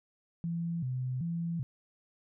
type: tone with vibrato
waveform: sine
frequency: 146.83 Hz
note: D3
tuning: in tune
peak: -31 dBFS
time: 0.44-1.63 s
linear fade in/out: 0 ms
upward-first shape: square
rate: 1.3 Hz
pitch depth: 240 cents each way
effects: none